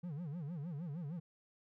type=tone with vibrato; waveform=triangle; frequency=158.7 Hz; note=D#3; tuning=35 cents sharp; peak=-38 dBFS; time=0.03-1.2 s; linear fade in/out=10 ms; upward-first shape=sine; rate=6.5 Hz; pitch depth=230 cents each way; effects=none